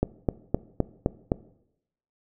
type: click train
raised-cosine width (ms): 2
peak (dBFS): -8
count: 6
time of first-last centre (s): 0.03-1.319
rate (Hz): 3.88
effects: noise-tail reverb RT60 0.8 s tail -19 dB re dry